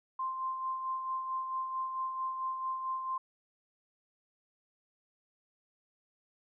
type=tone with tremolo; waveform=sine; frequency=1046.5 Hz; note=C6; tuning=in tune; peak=-31 dBFS; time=0.19-3.18 s; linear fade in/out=5 ms; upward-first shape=sine; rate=4.5 Hz; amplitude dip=45%; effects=none